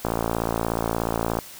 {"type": "click train", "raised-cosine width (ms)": 1, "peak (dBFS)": -9, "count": 77, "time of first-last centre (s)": [0.05, 1.388], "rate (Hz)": 56.8, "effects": ["white hiss -42 dBFS RMS until 1.59 s"]}